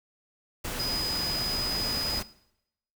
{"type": "tone in noise", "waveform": "sine", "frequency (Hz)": 4978, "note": "D#8", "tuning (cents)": 0, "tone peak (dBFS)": -28, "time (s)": [0.79, 2.2], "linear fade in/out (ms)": 10, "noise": "pink", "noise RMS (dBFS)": -34, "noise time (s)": [0.64, 2.23], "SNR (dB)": 3, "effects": ["noise-tail reverb RT60 0.8 s tail -19 dB re dry"]}